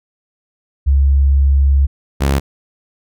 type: tone pair in turn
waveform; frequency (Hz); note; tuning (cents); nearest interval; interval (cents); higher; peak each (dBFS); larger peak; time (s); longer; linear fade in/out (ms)
sine / sawtooth; 69 / 69; C#2 / C#2; -7 / -7; unison; 0; neither; -8; neither; 0.86-1.87 / 2.2-2.4; first; 20
effects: none